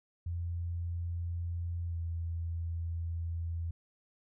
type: tone with pitch glide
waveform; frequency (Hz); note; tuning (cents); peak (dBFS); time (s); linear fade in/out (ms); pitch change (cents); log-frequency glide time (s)
sine; 85.7 to 83.79; F2 to E2; -32 to +29; -33; 0.26-3.71; 5; -39; 1.87-1.96
effects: none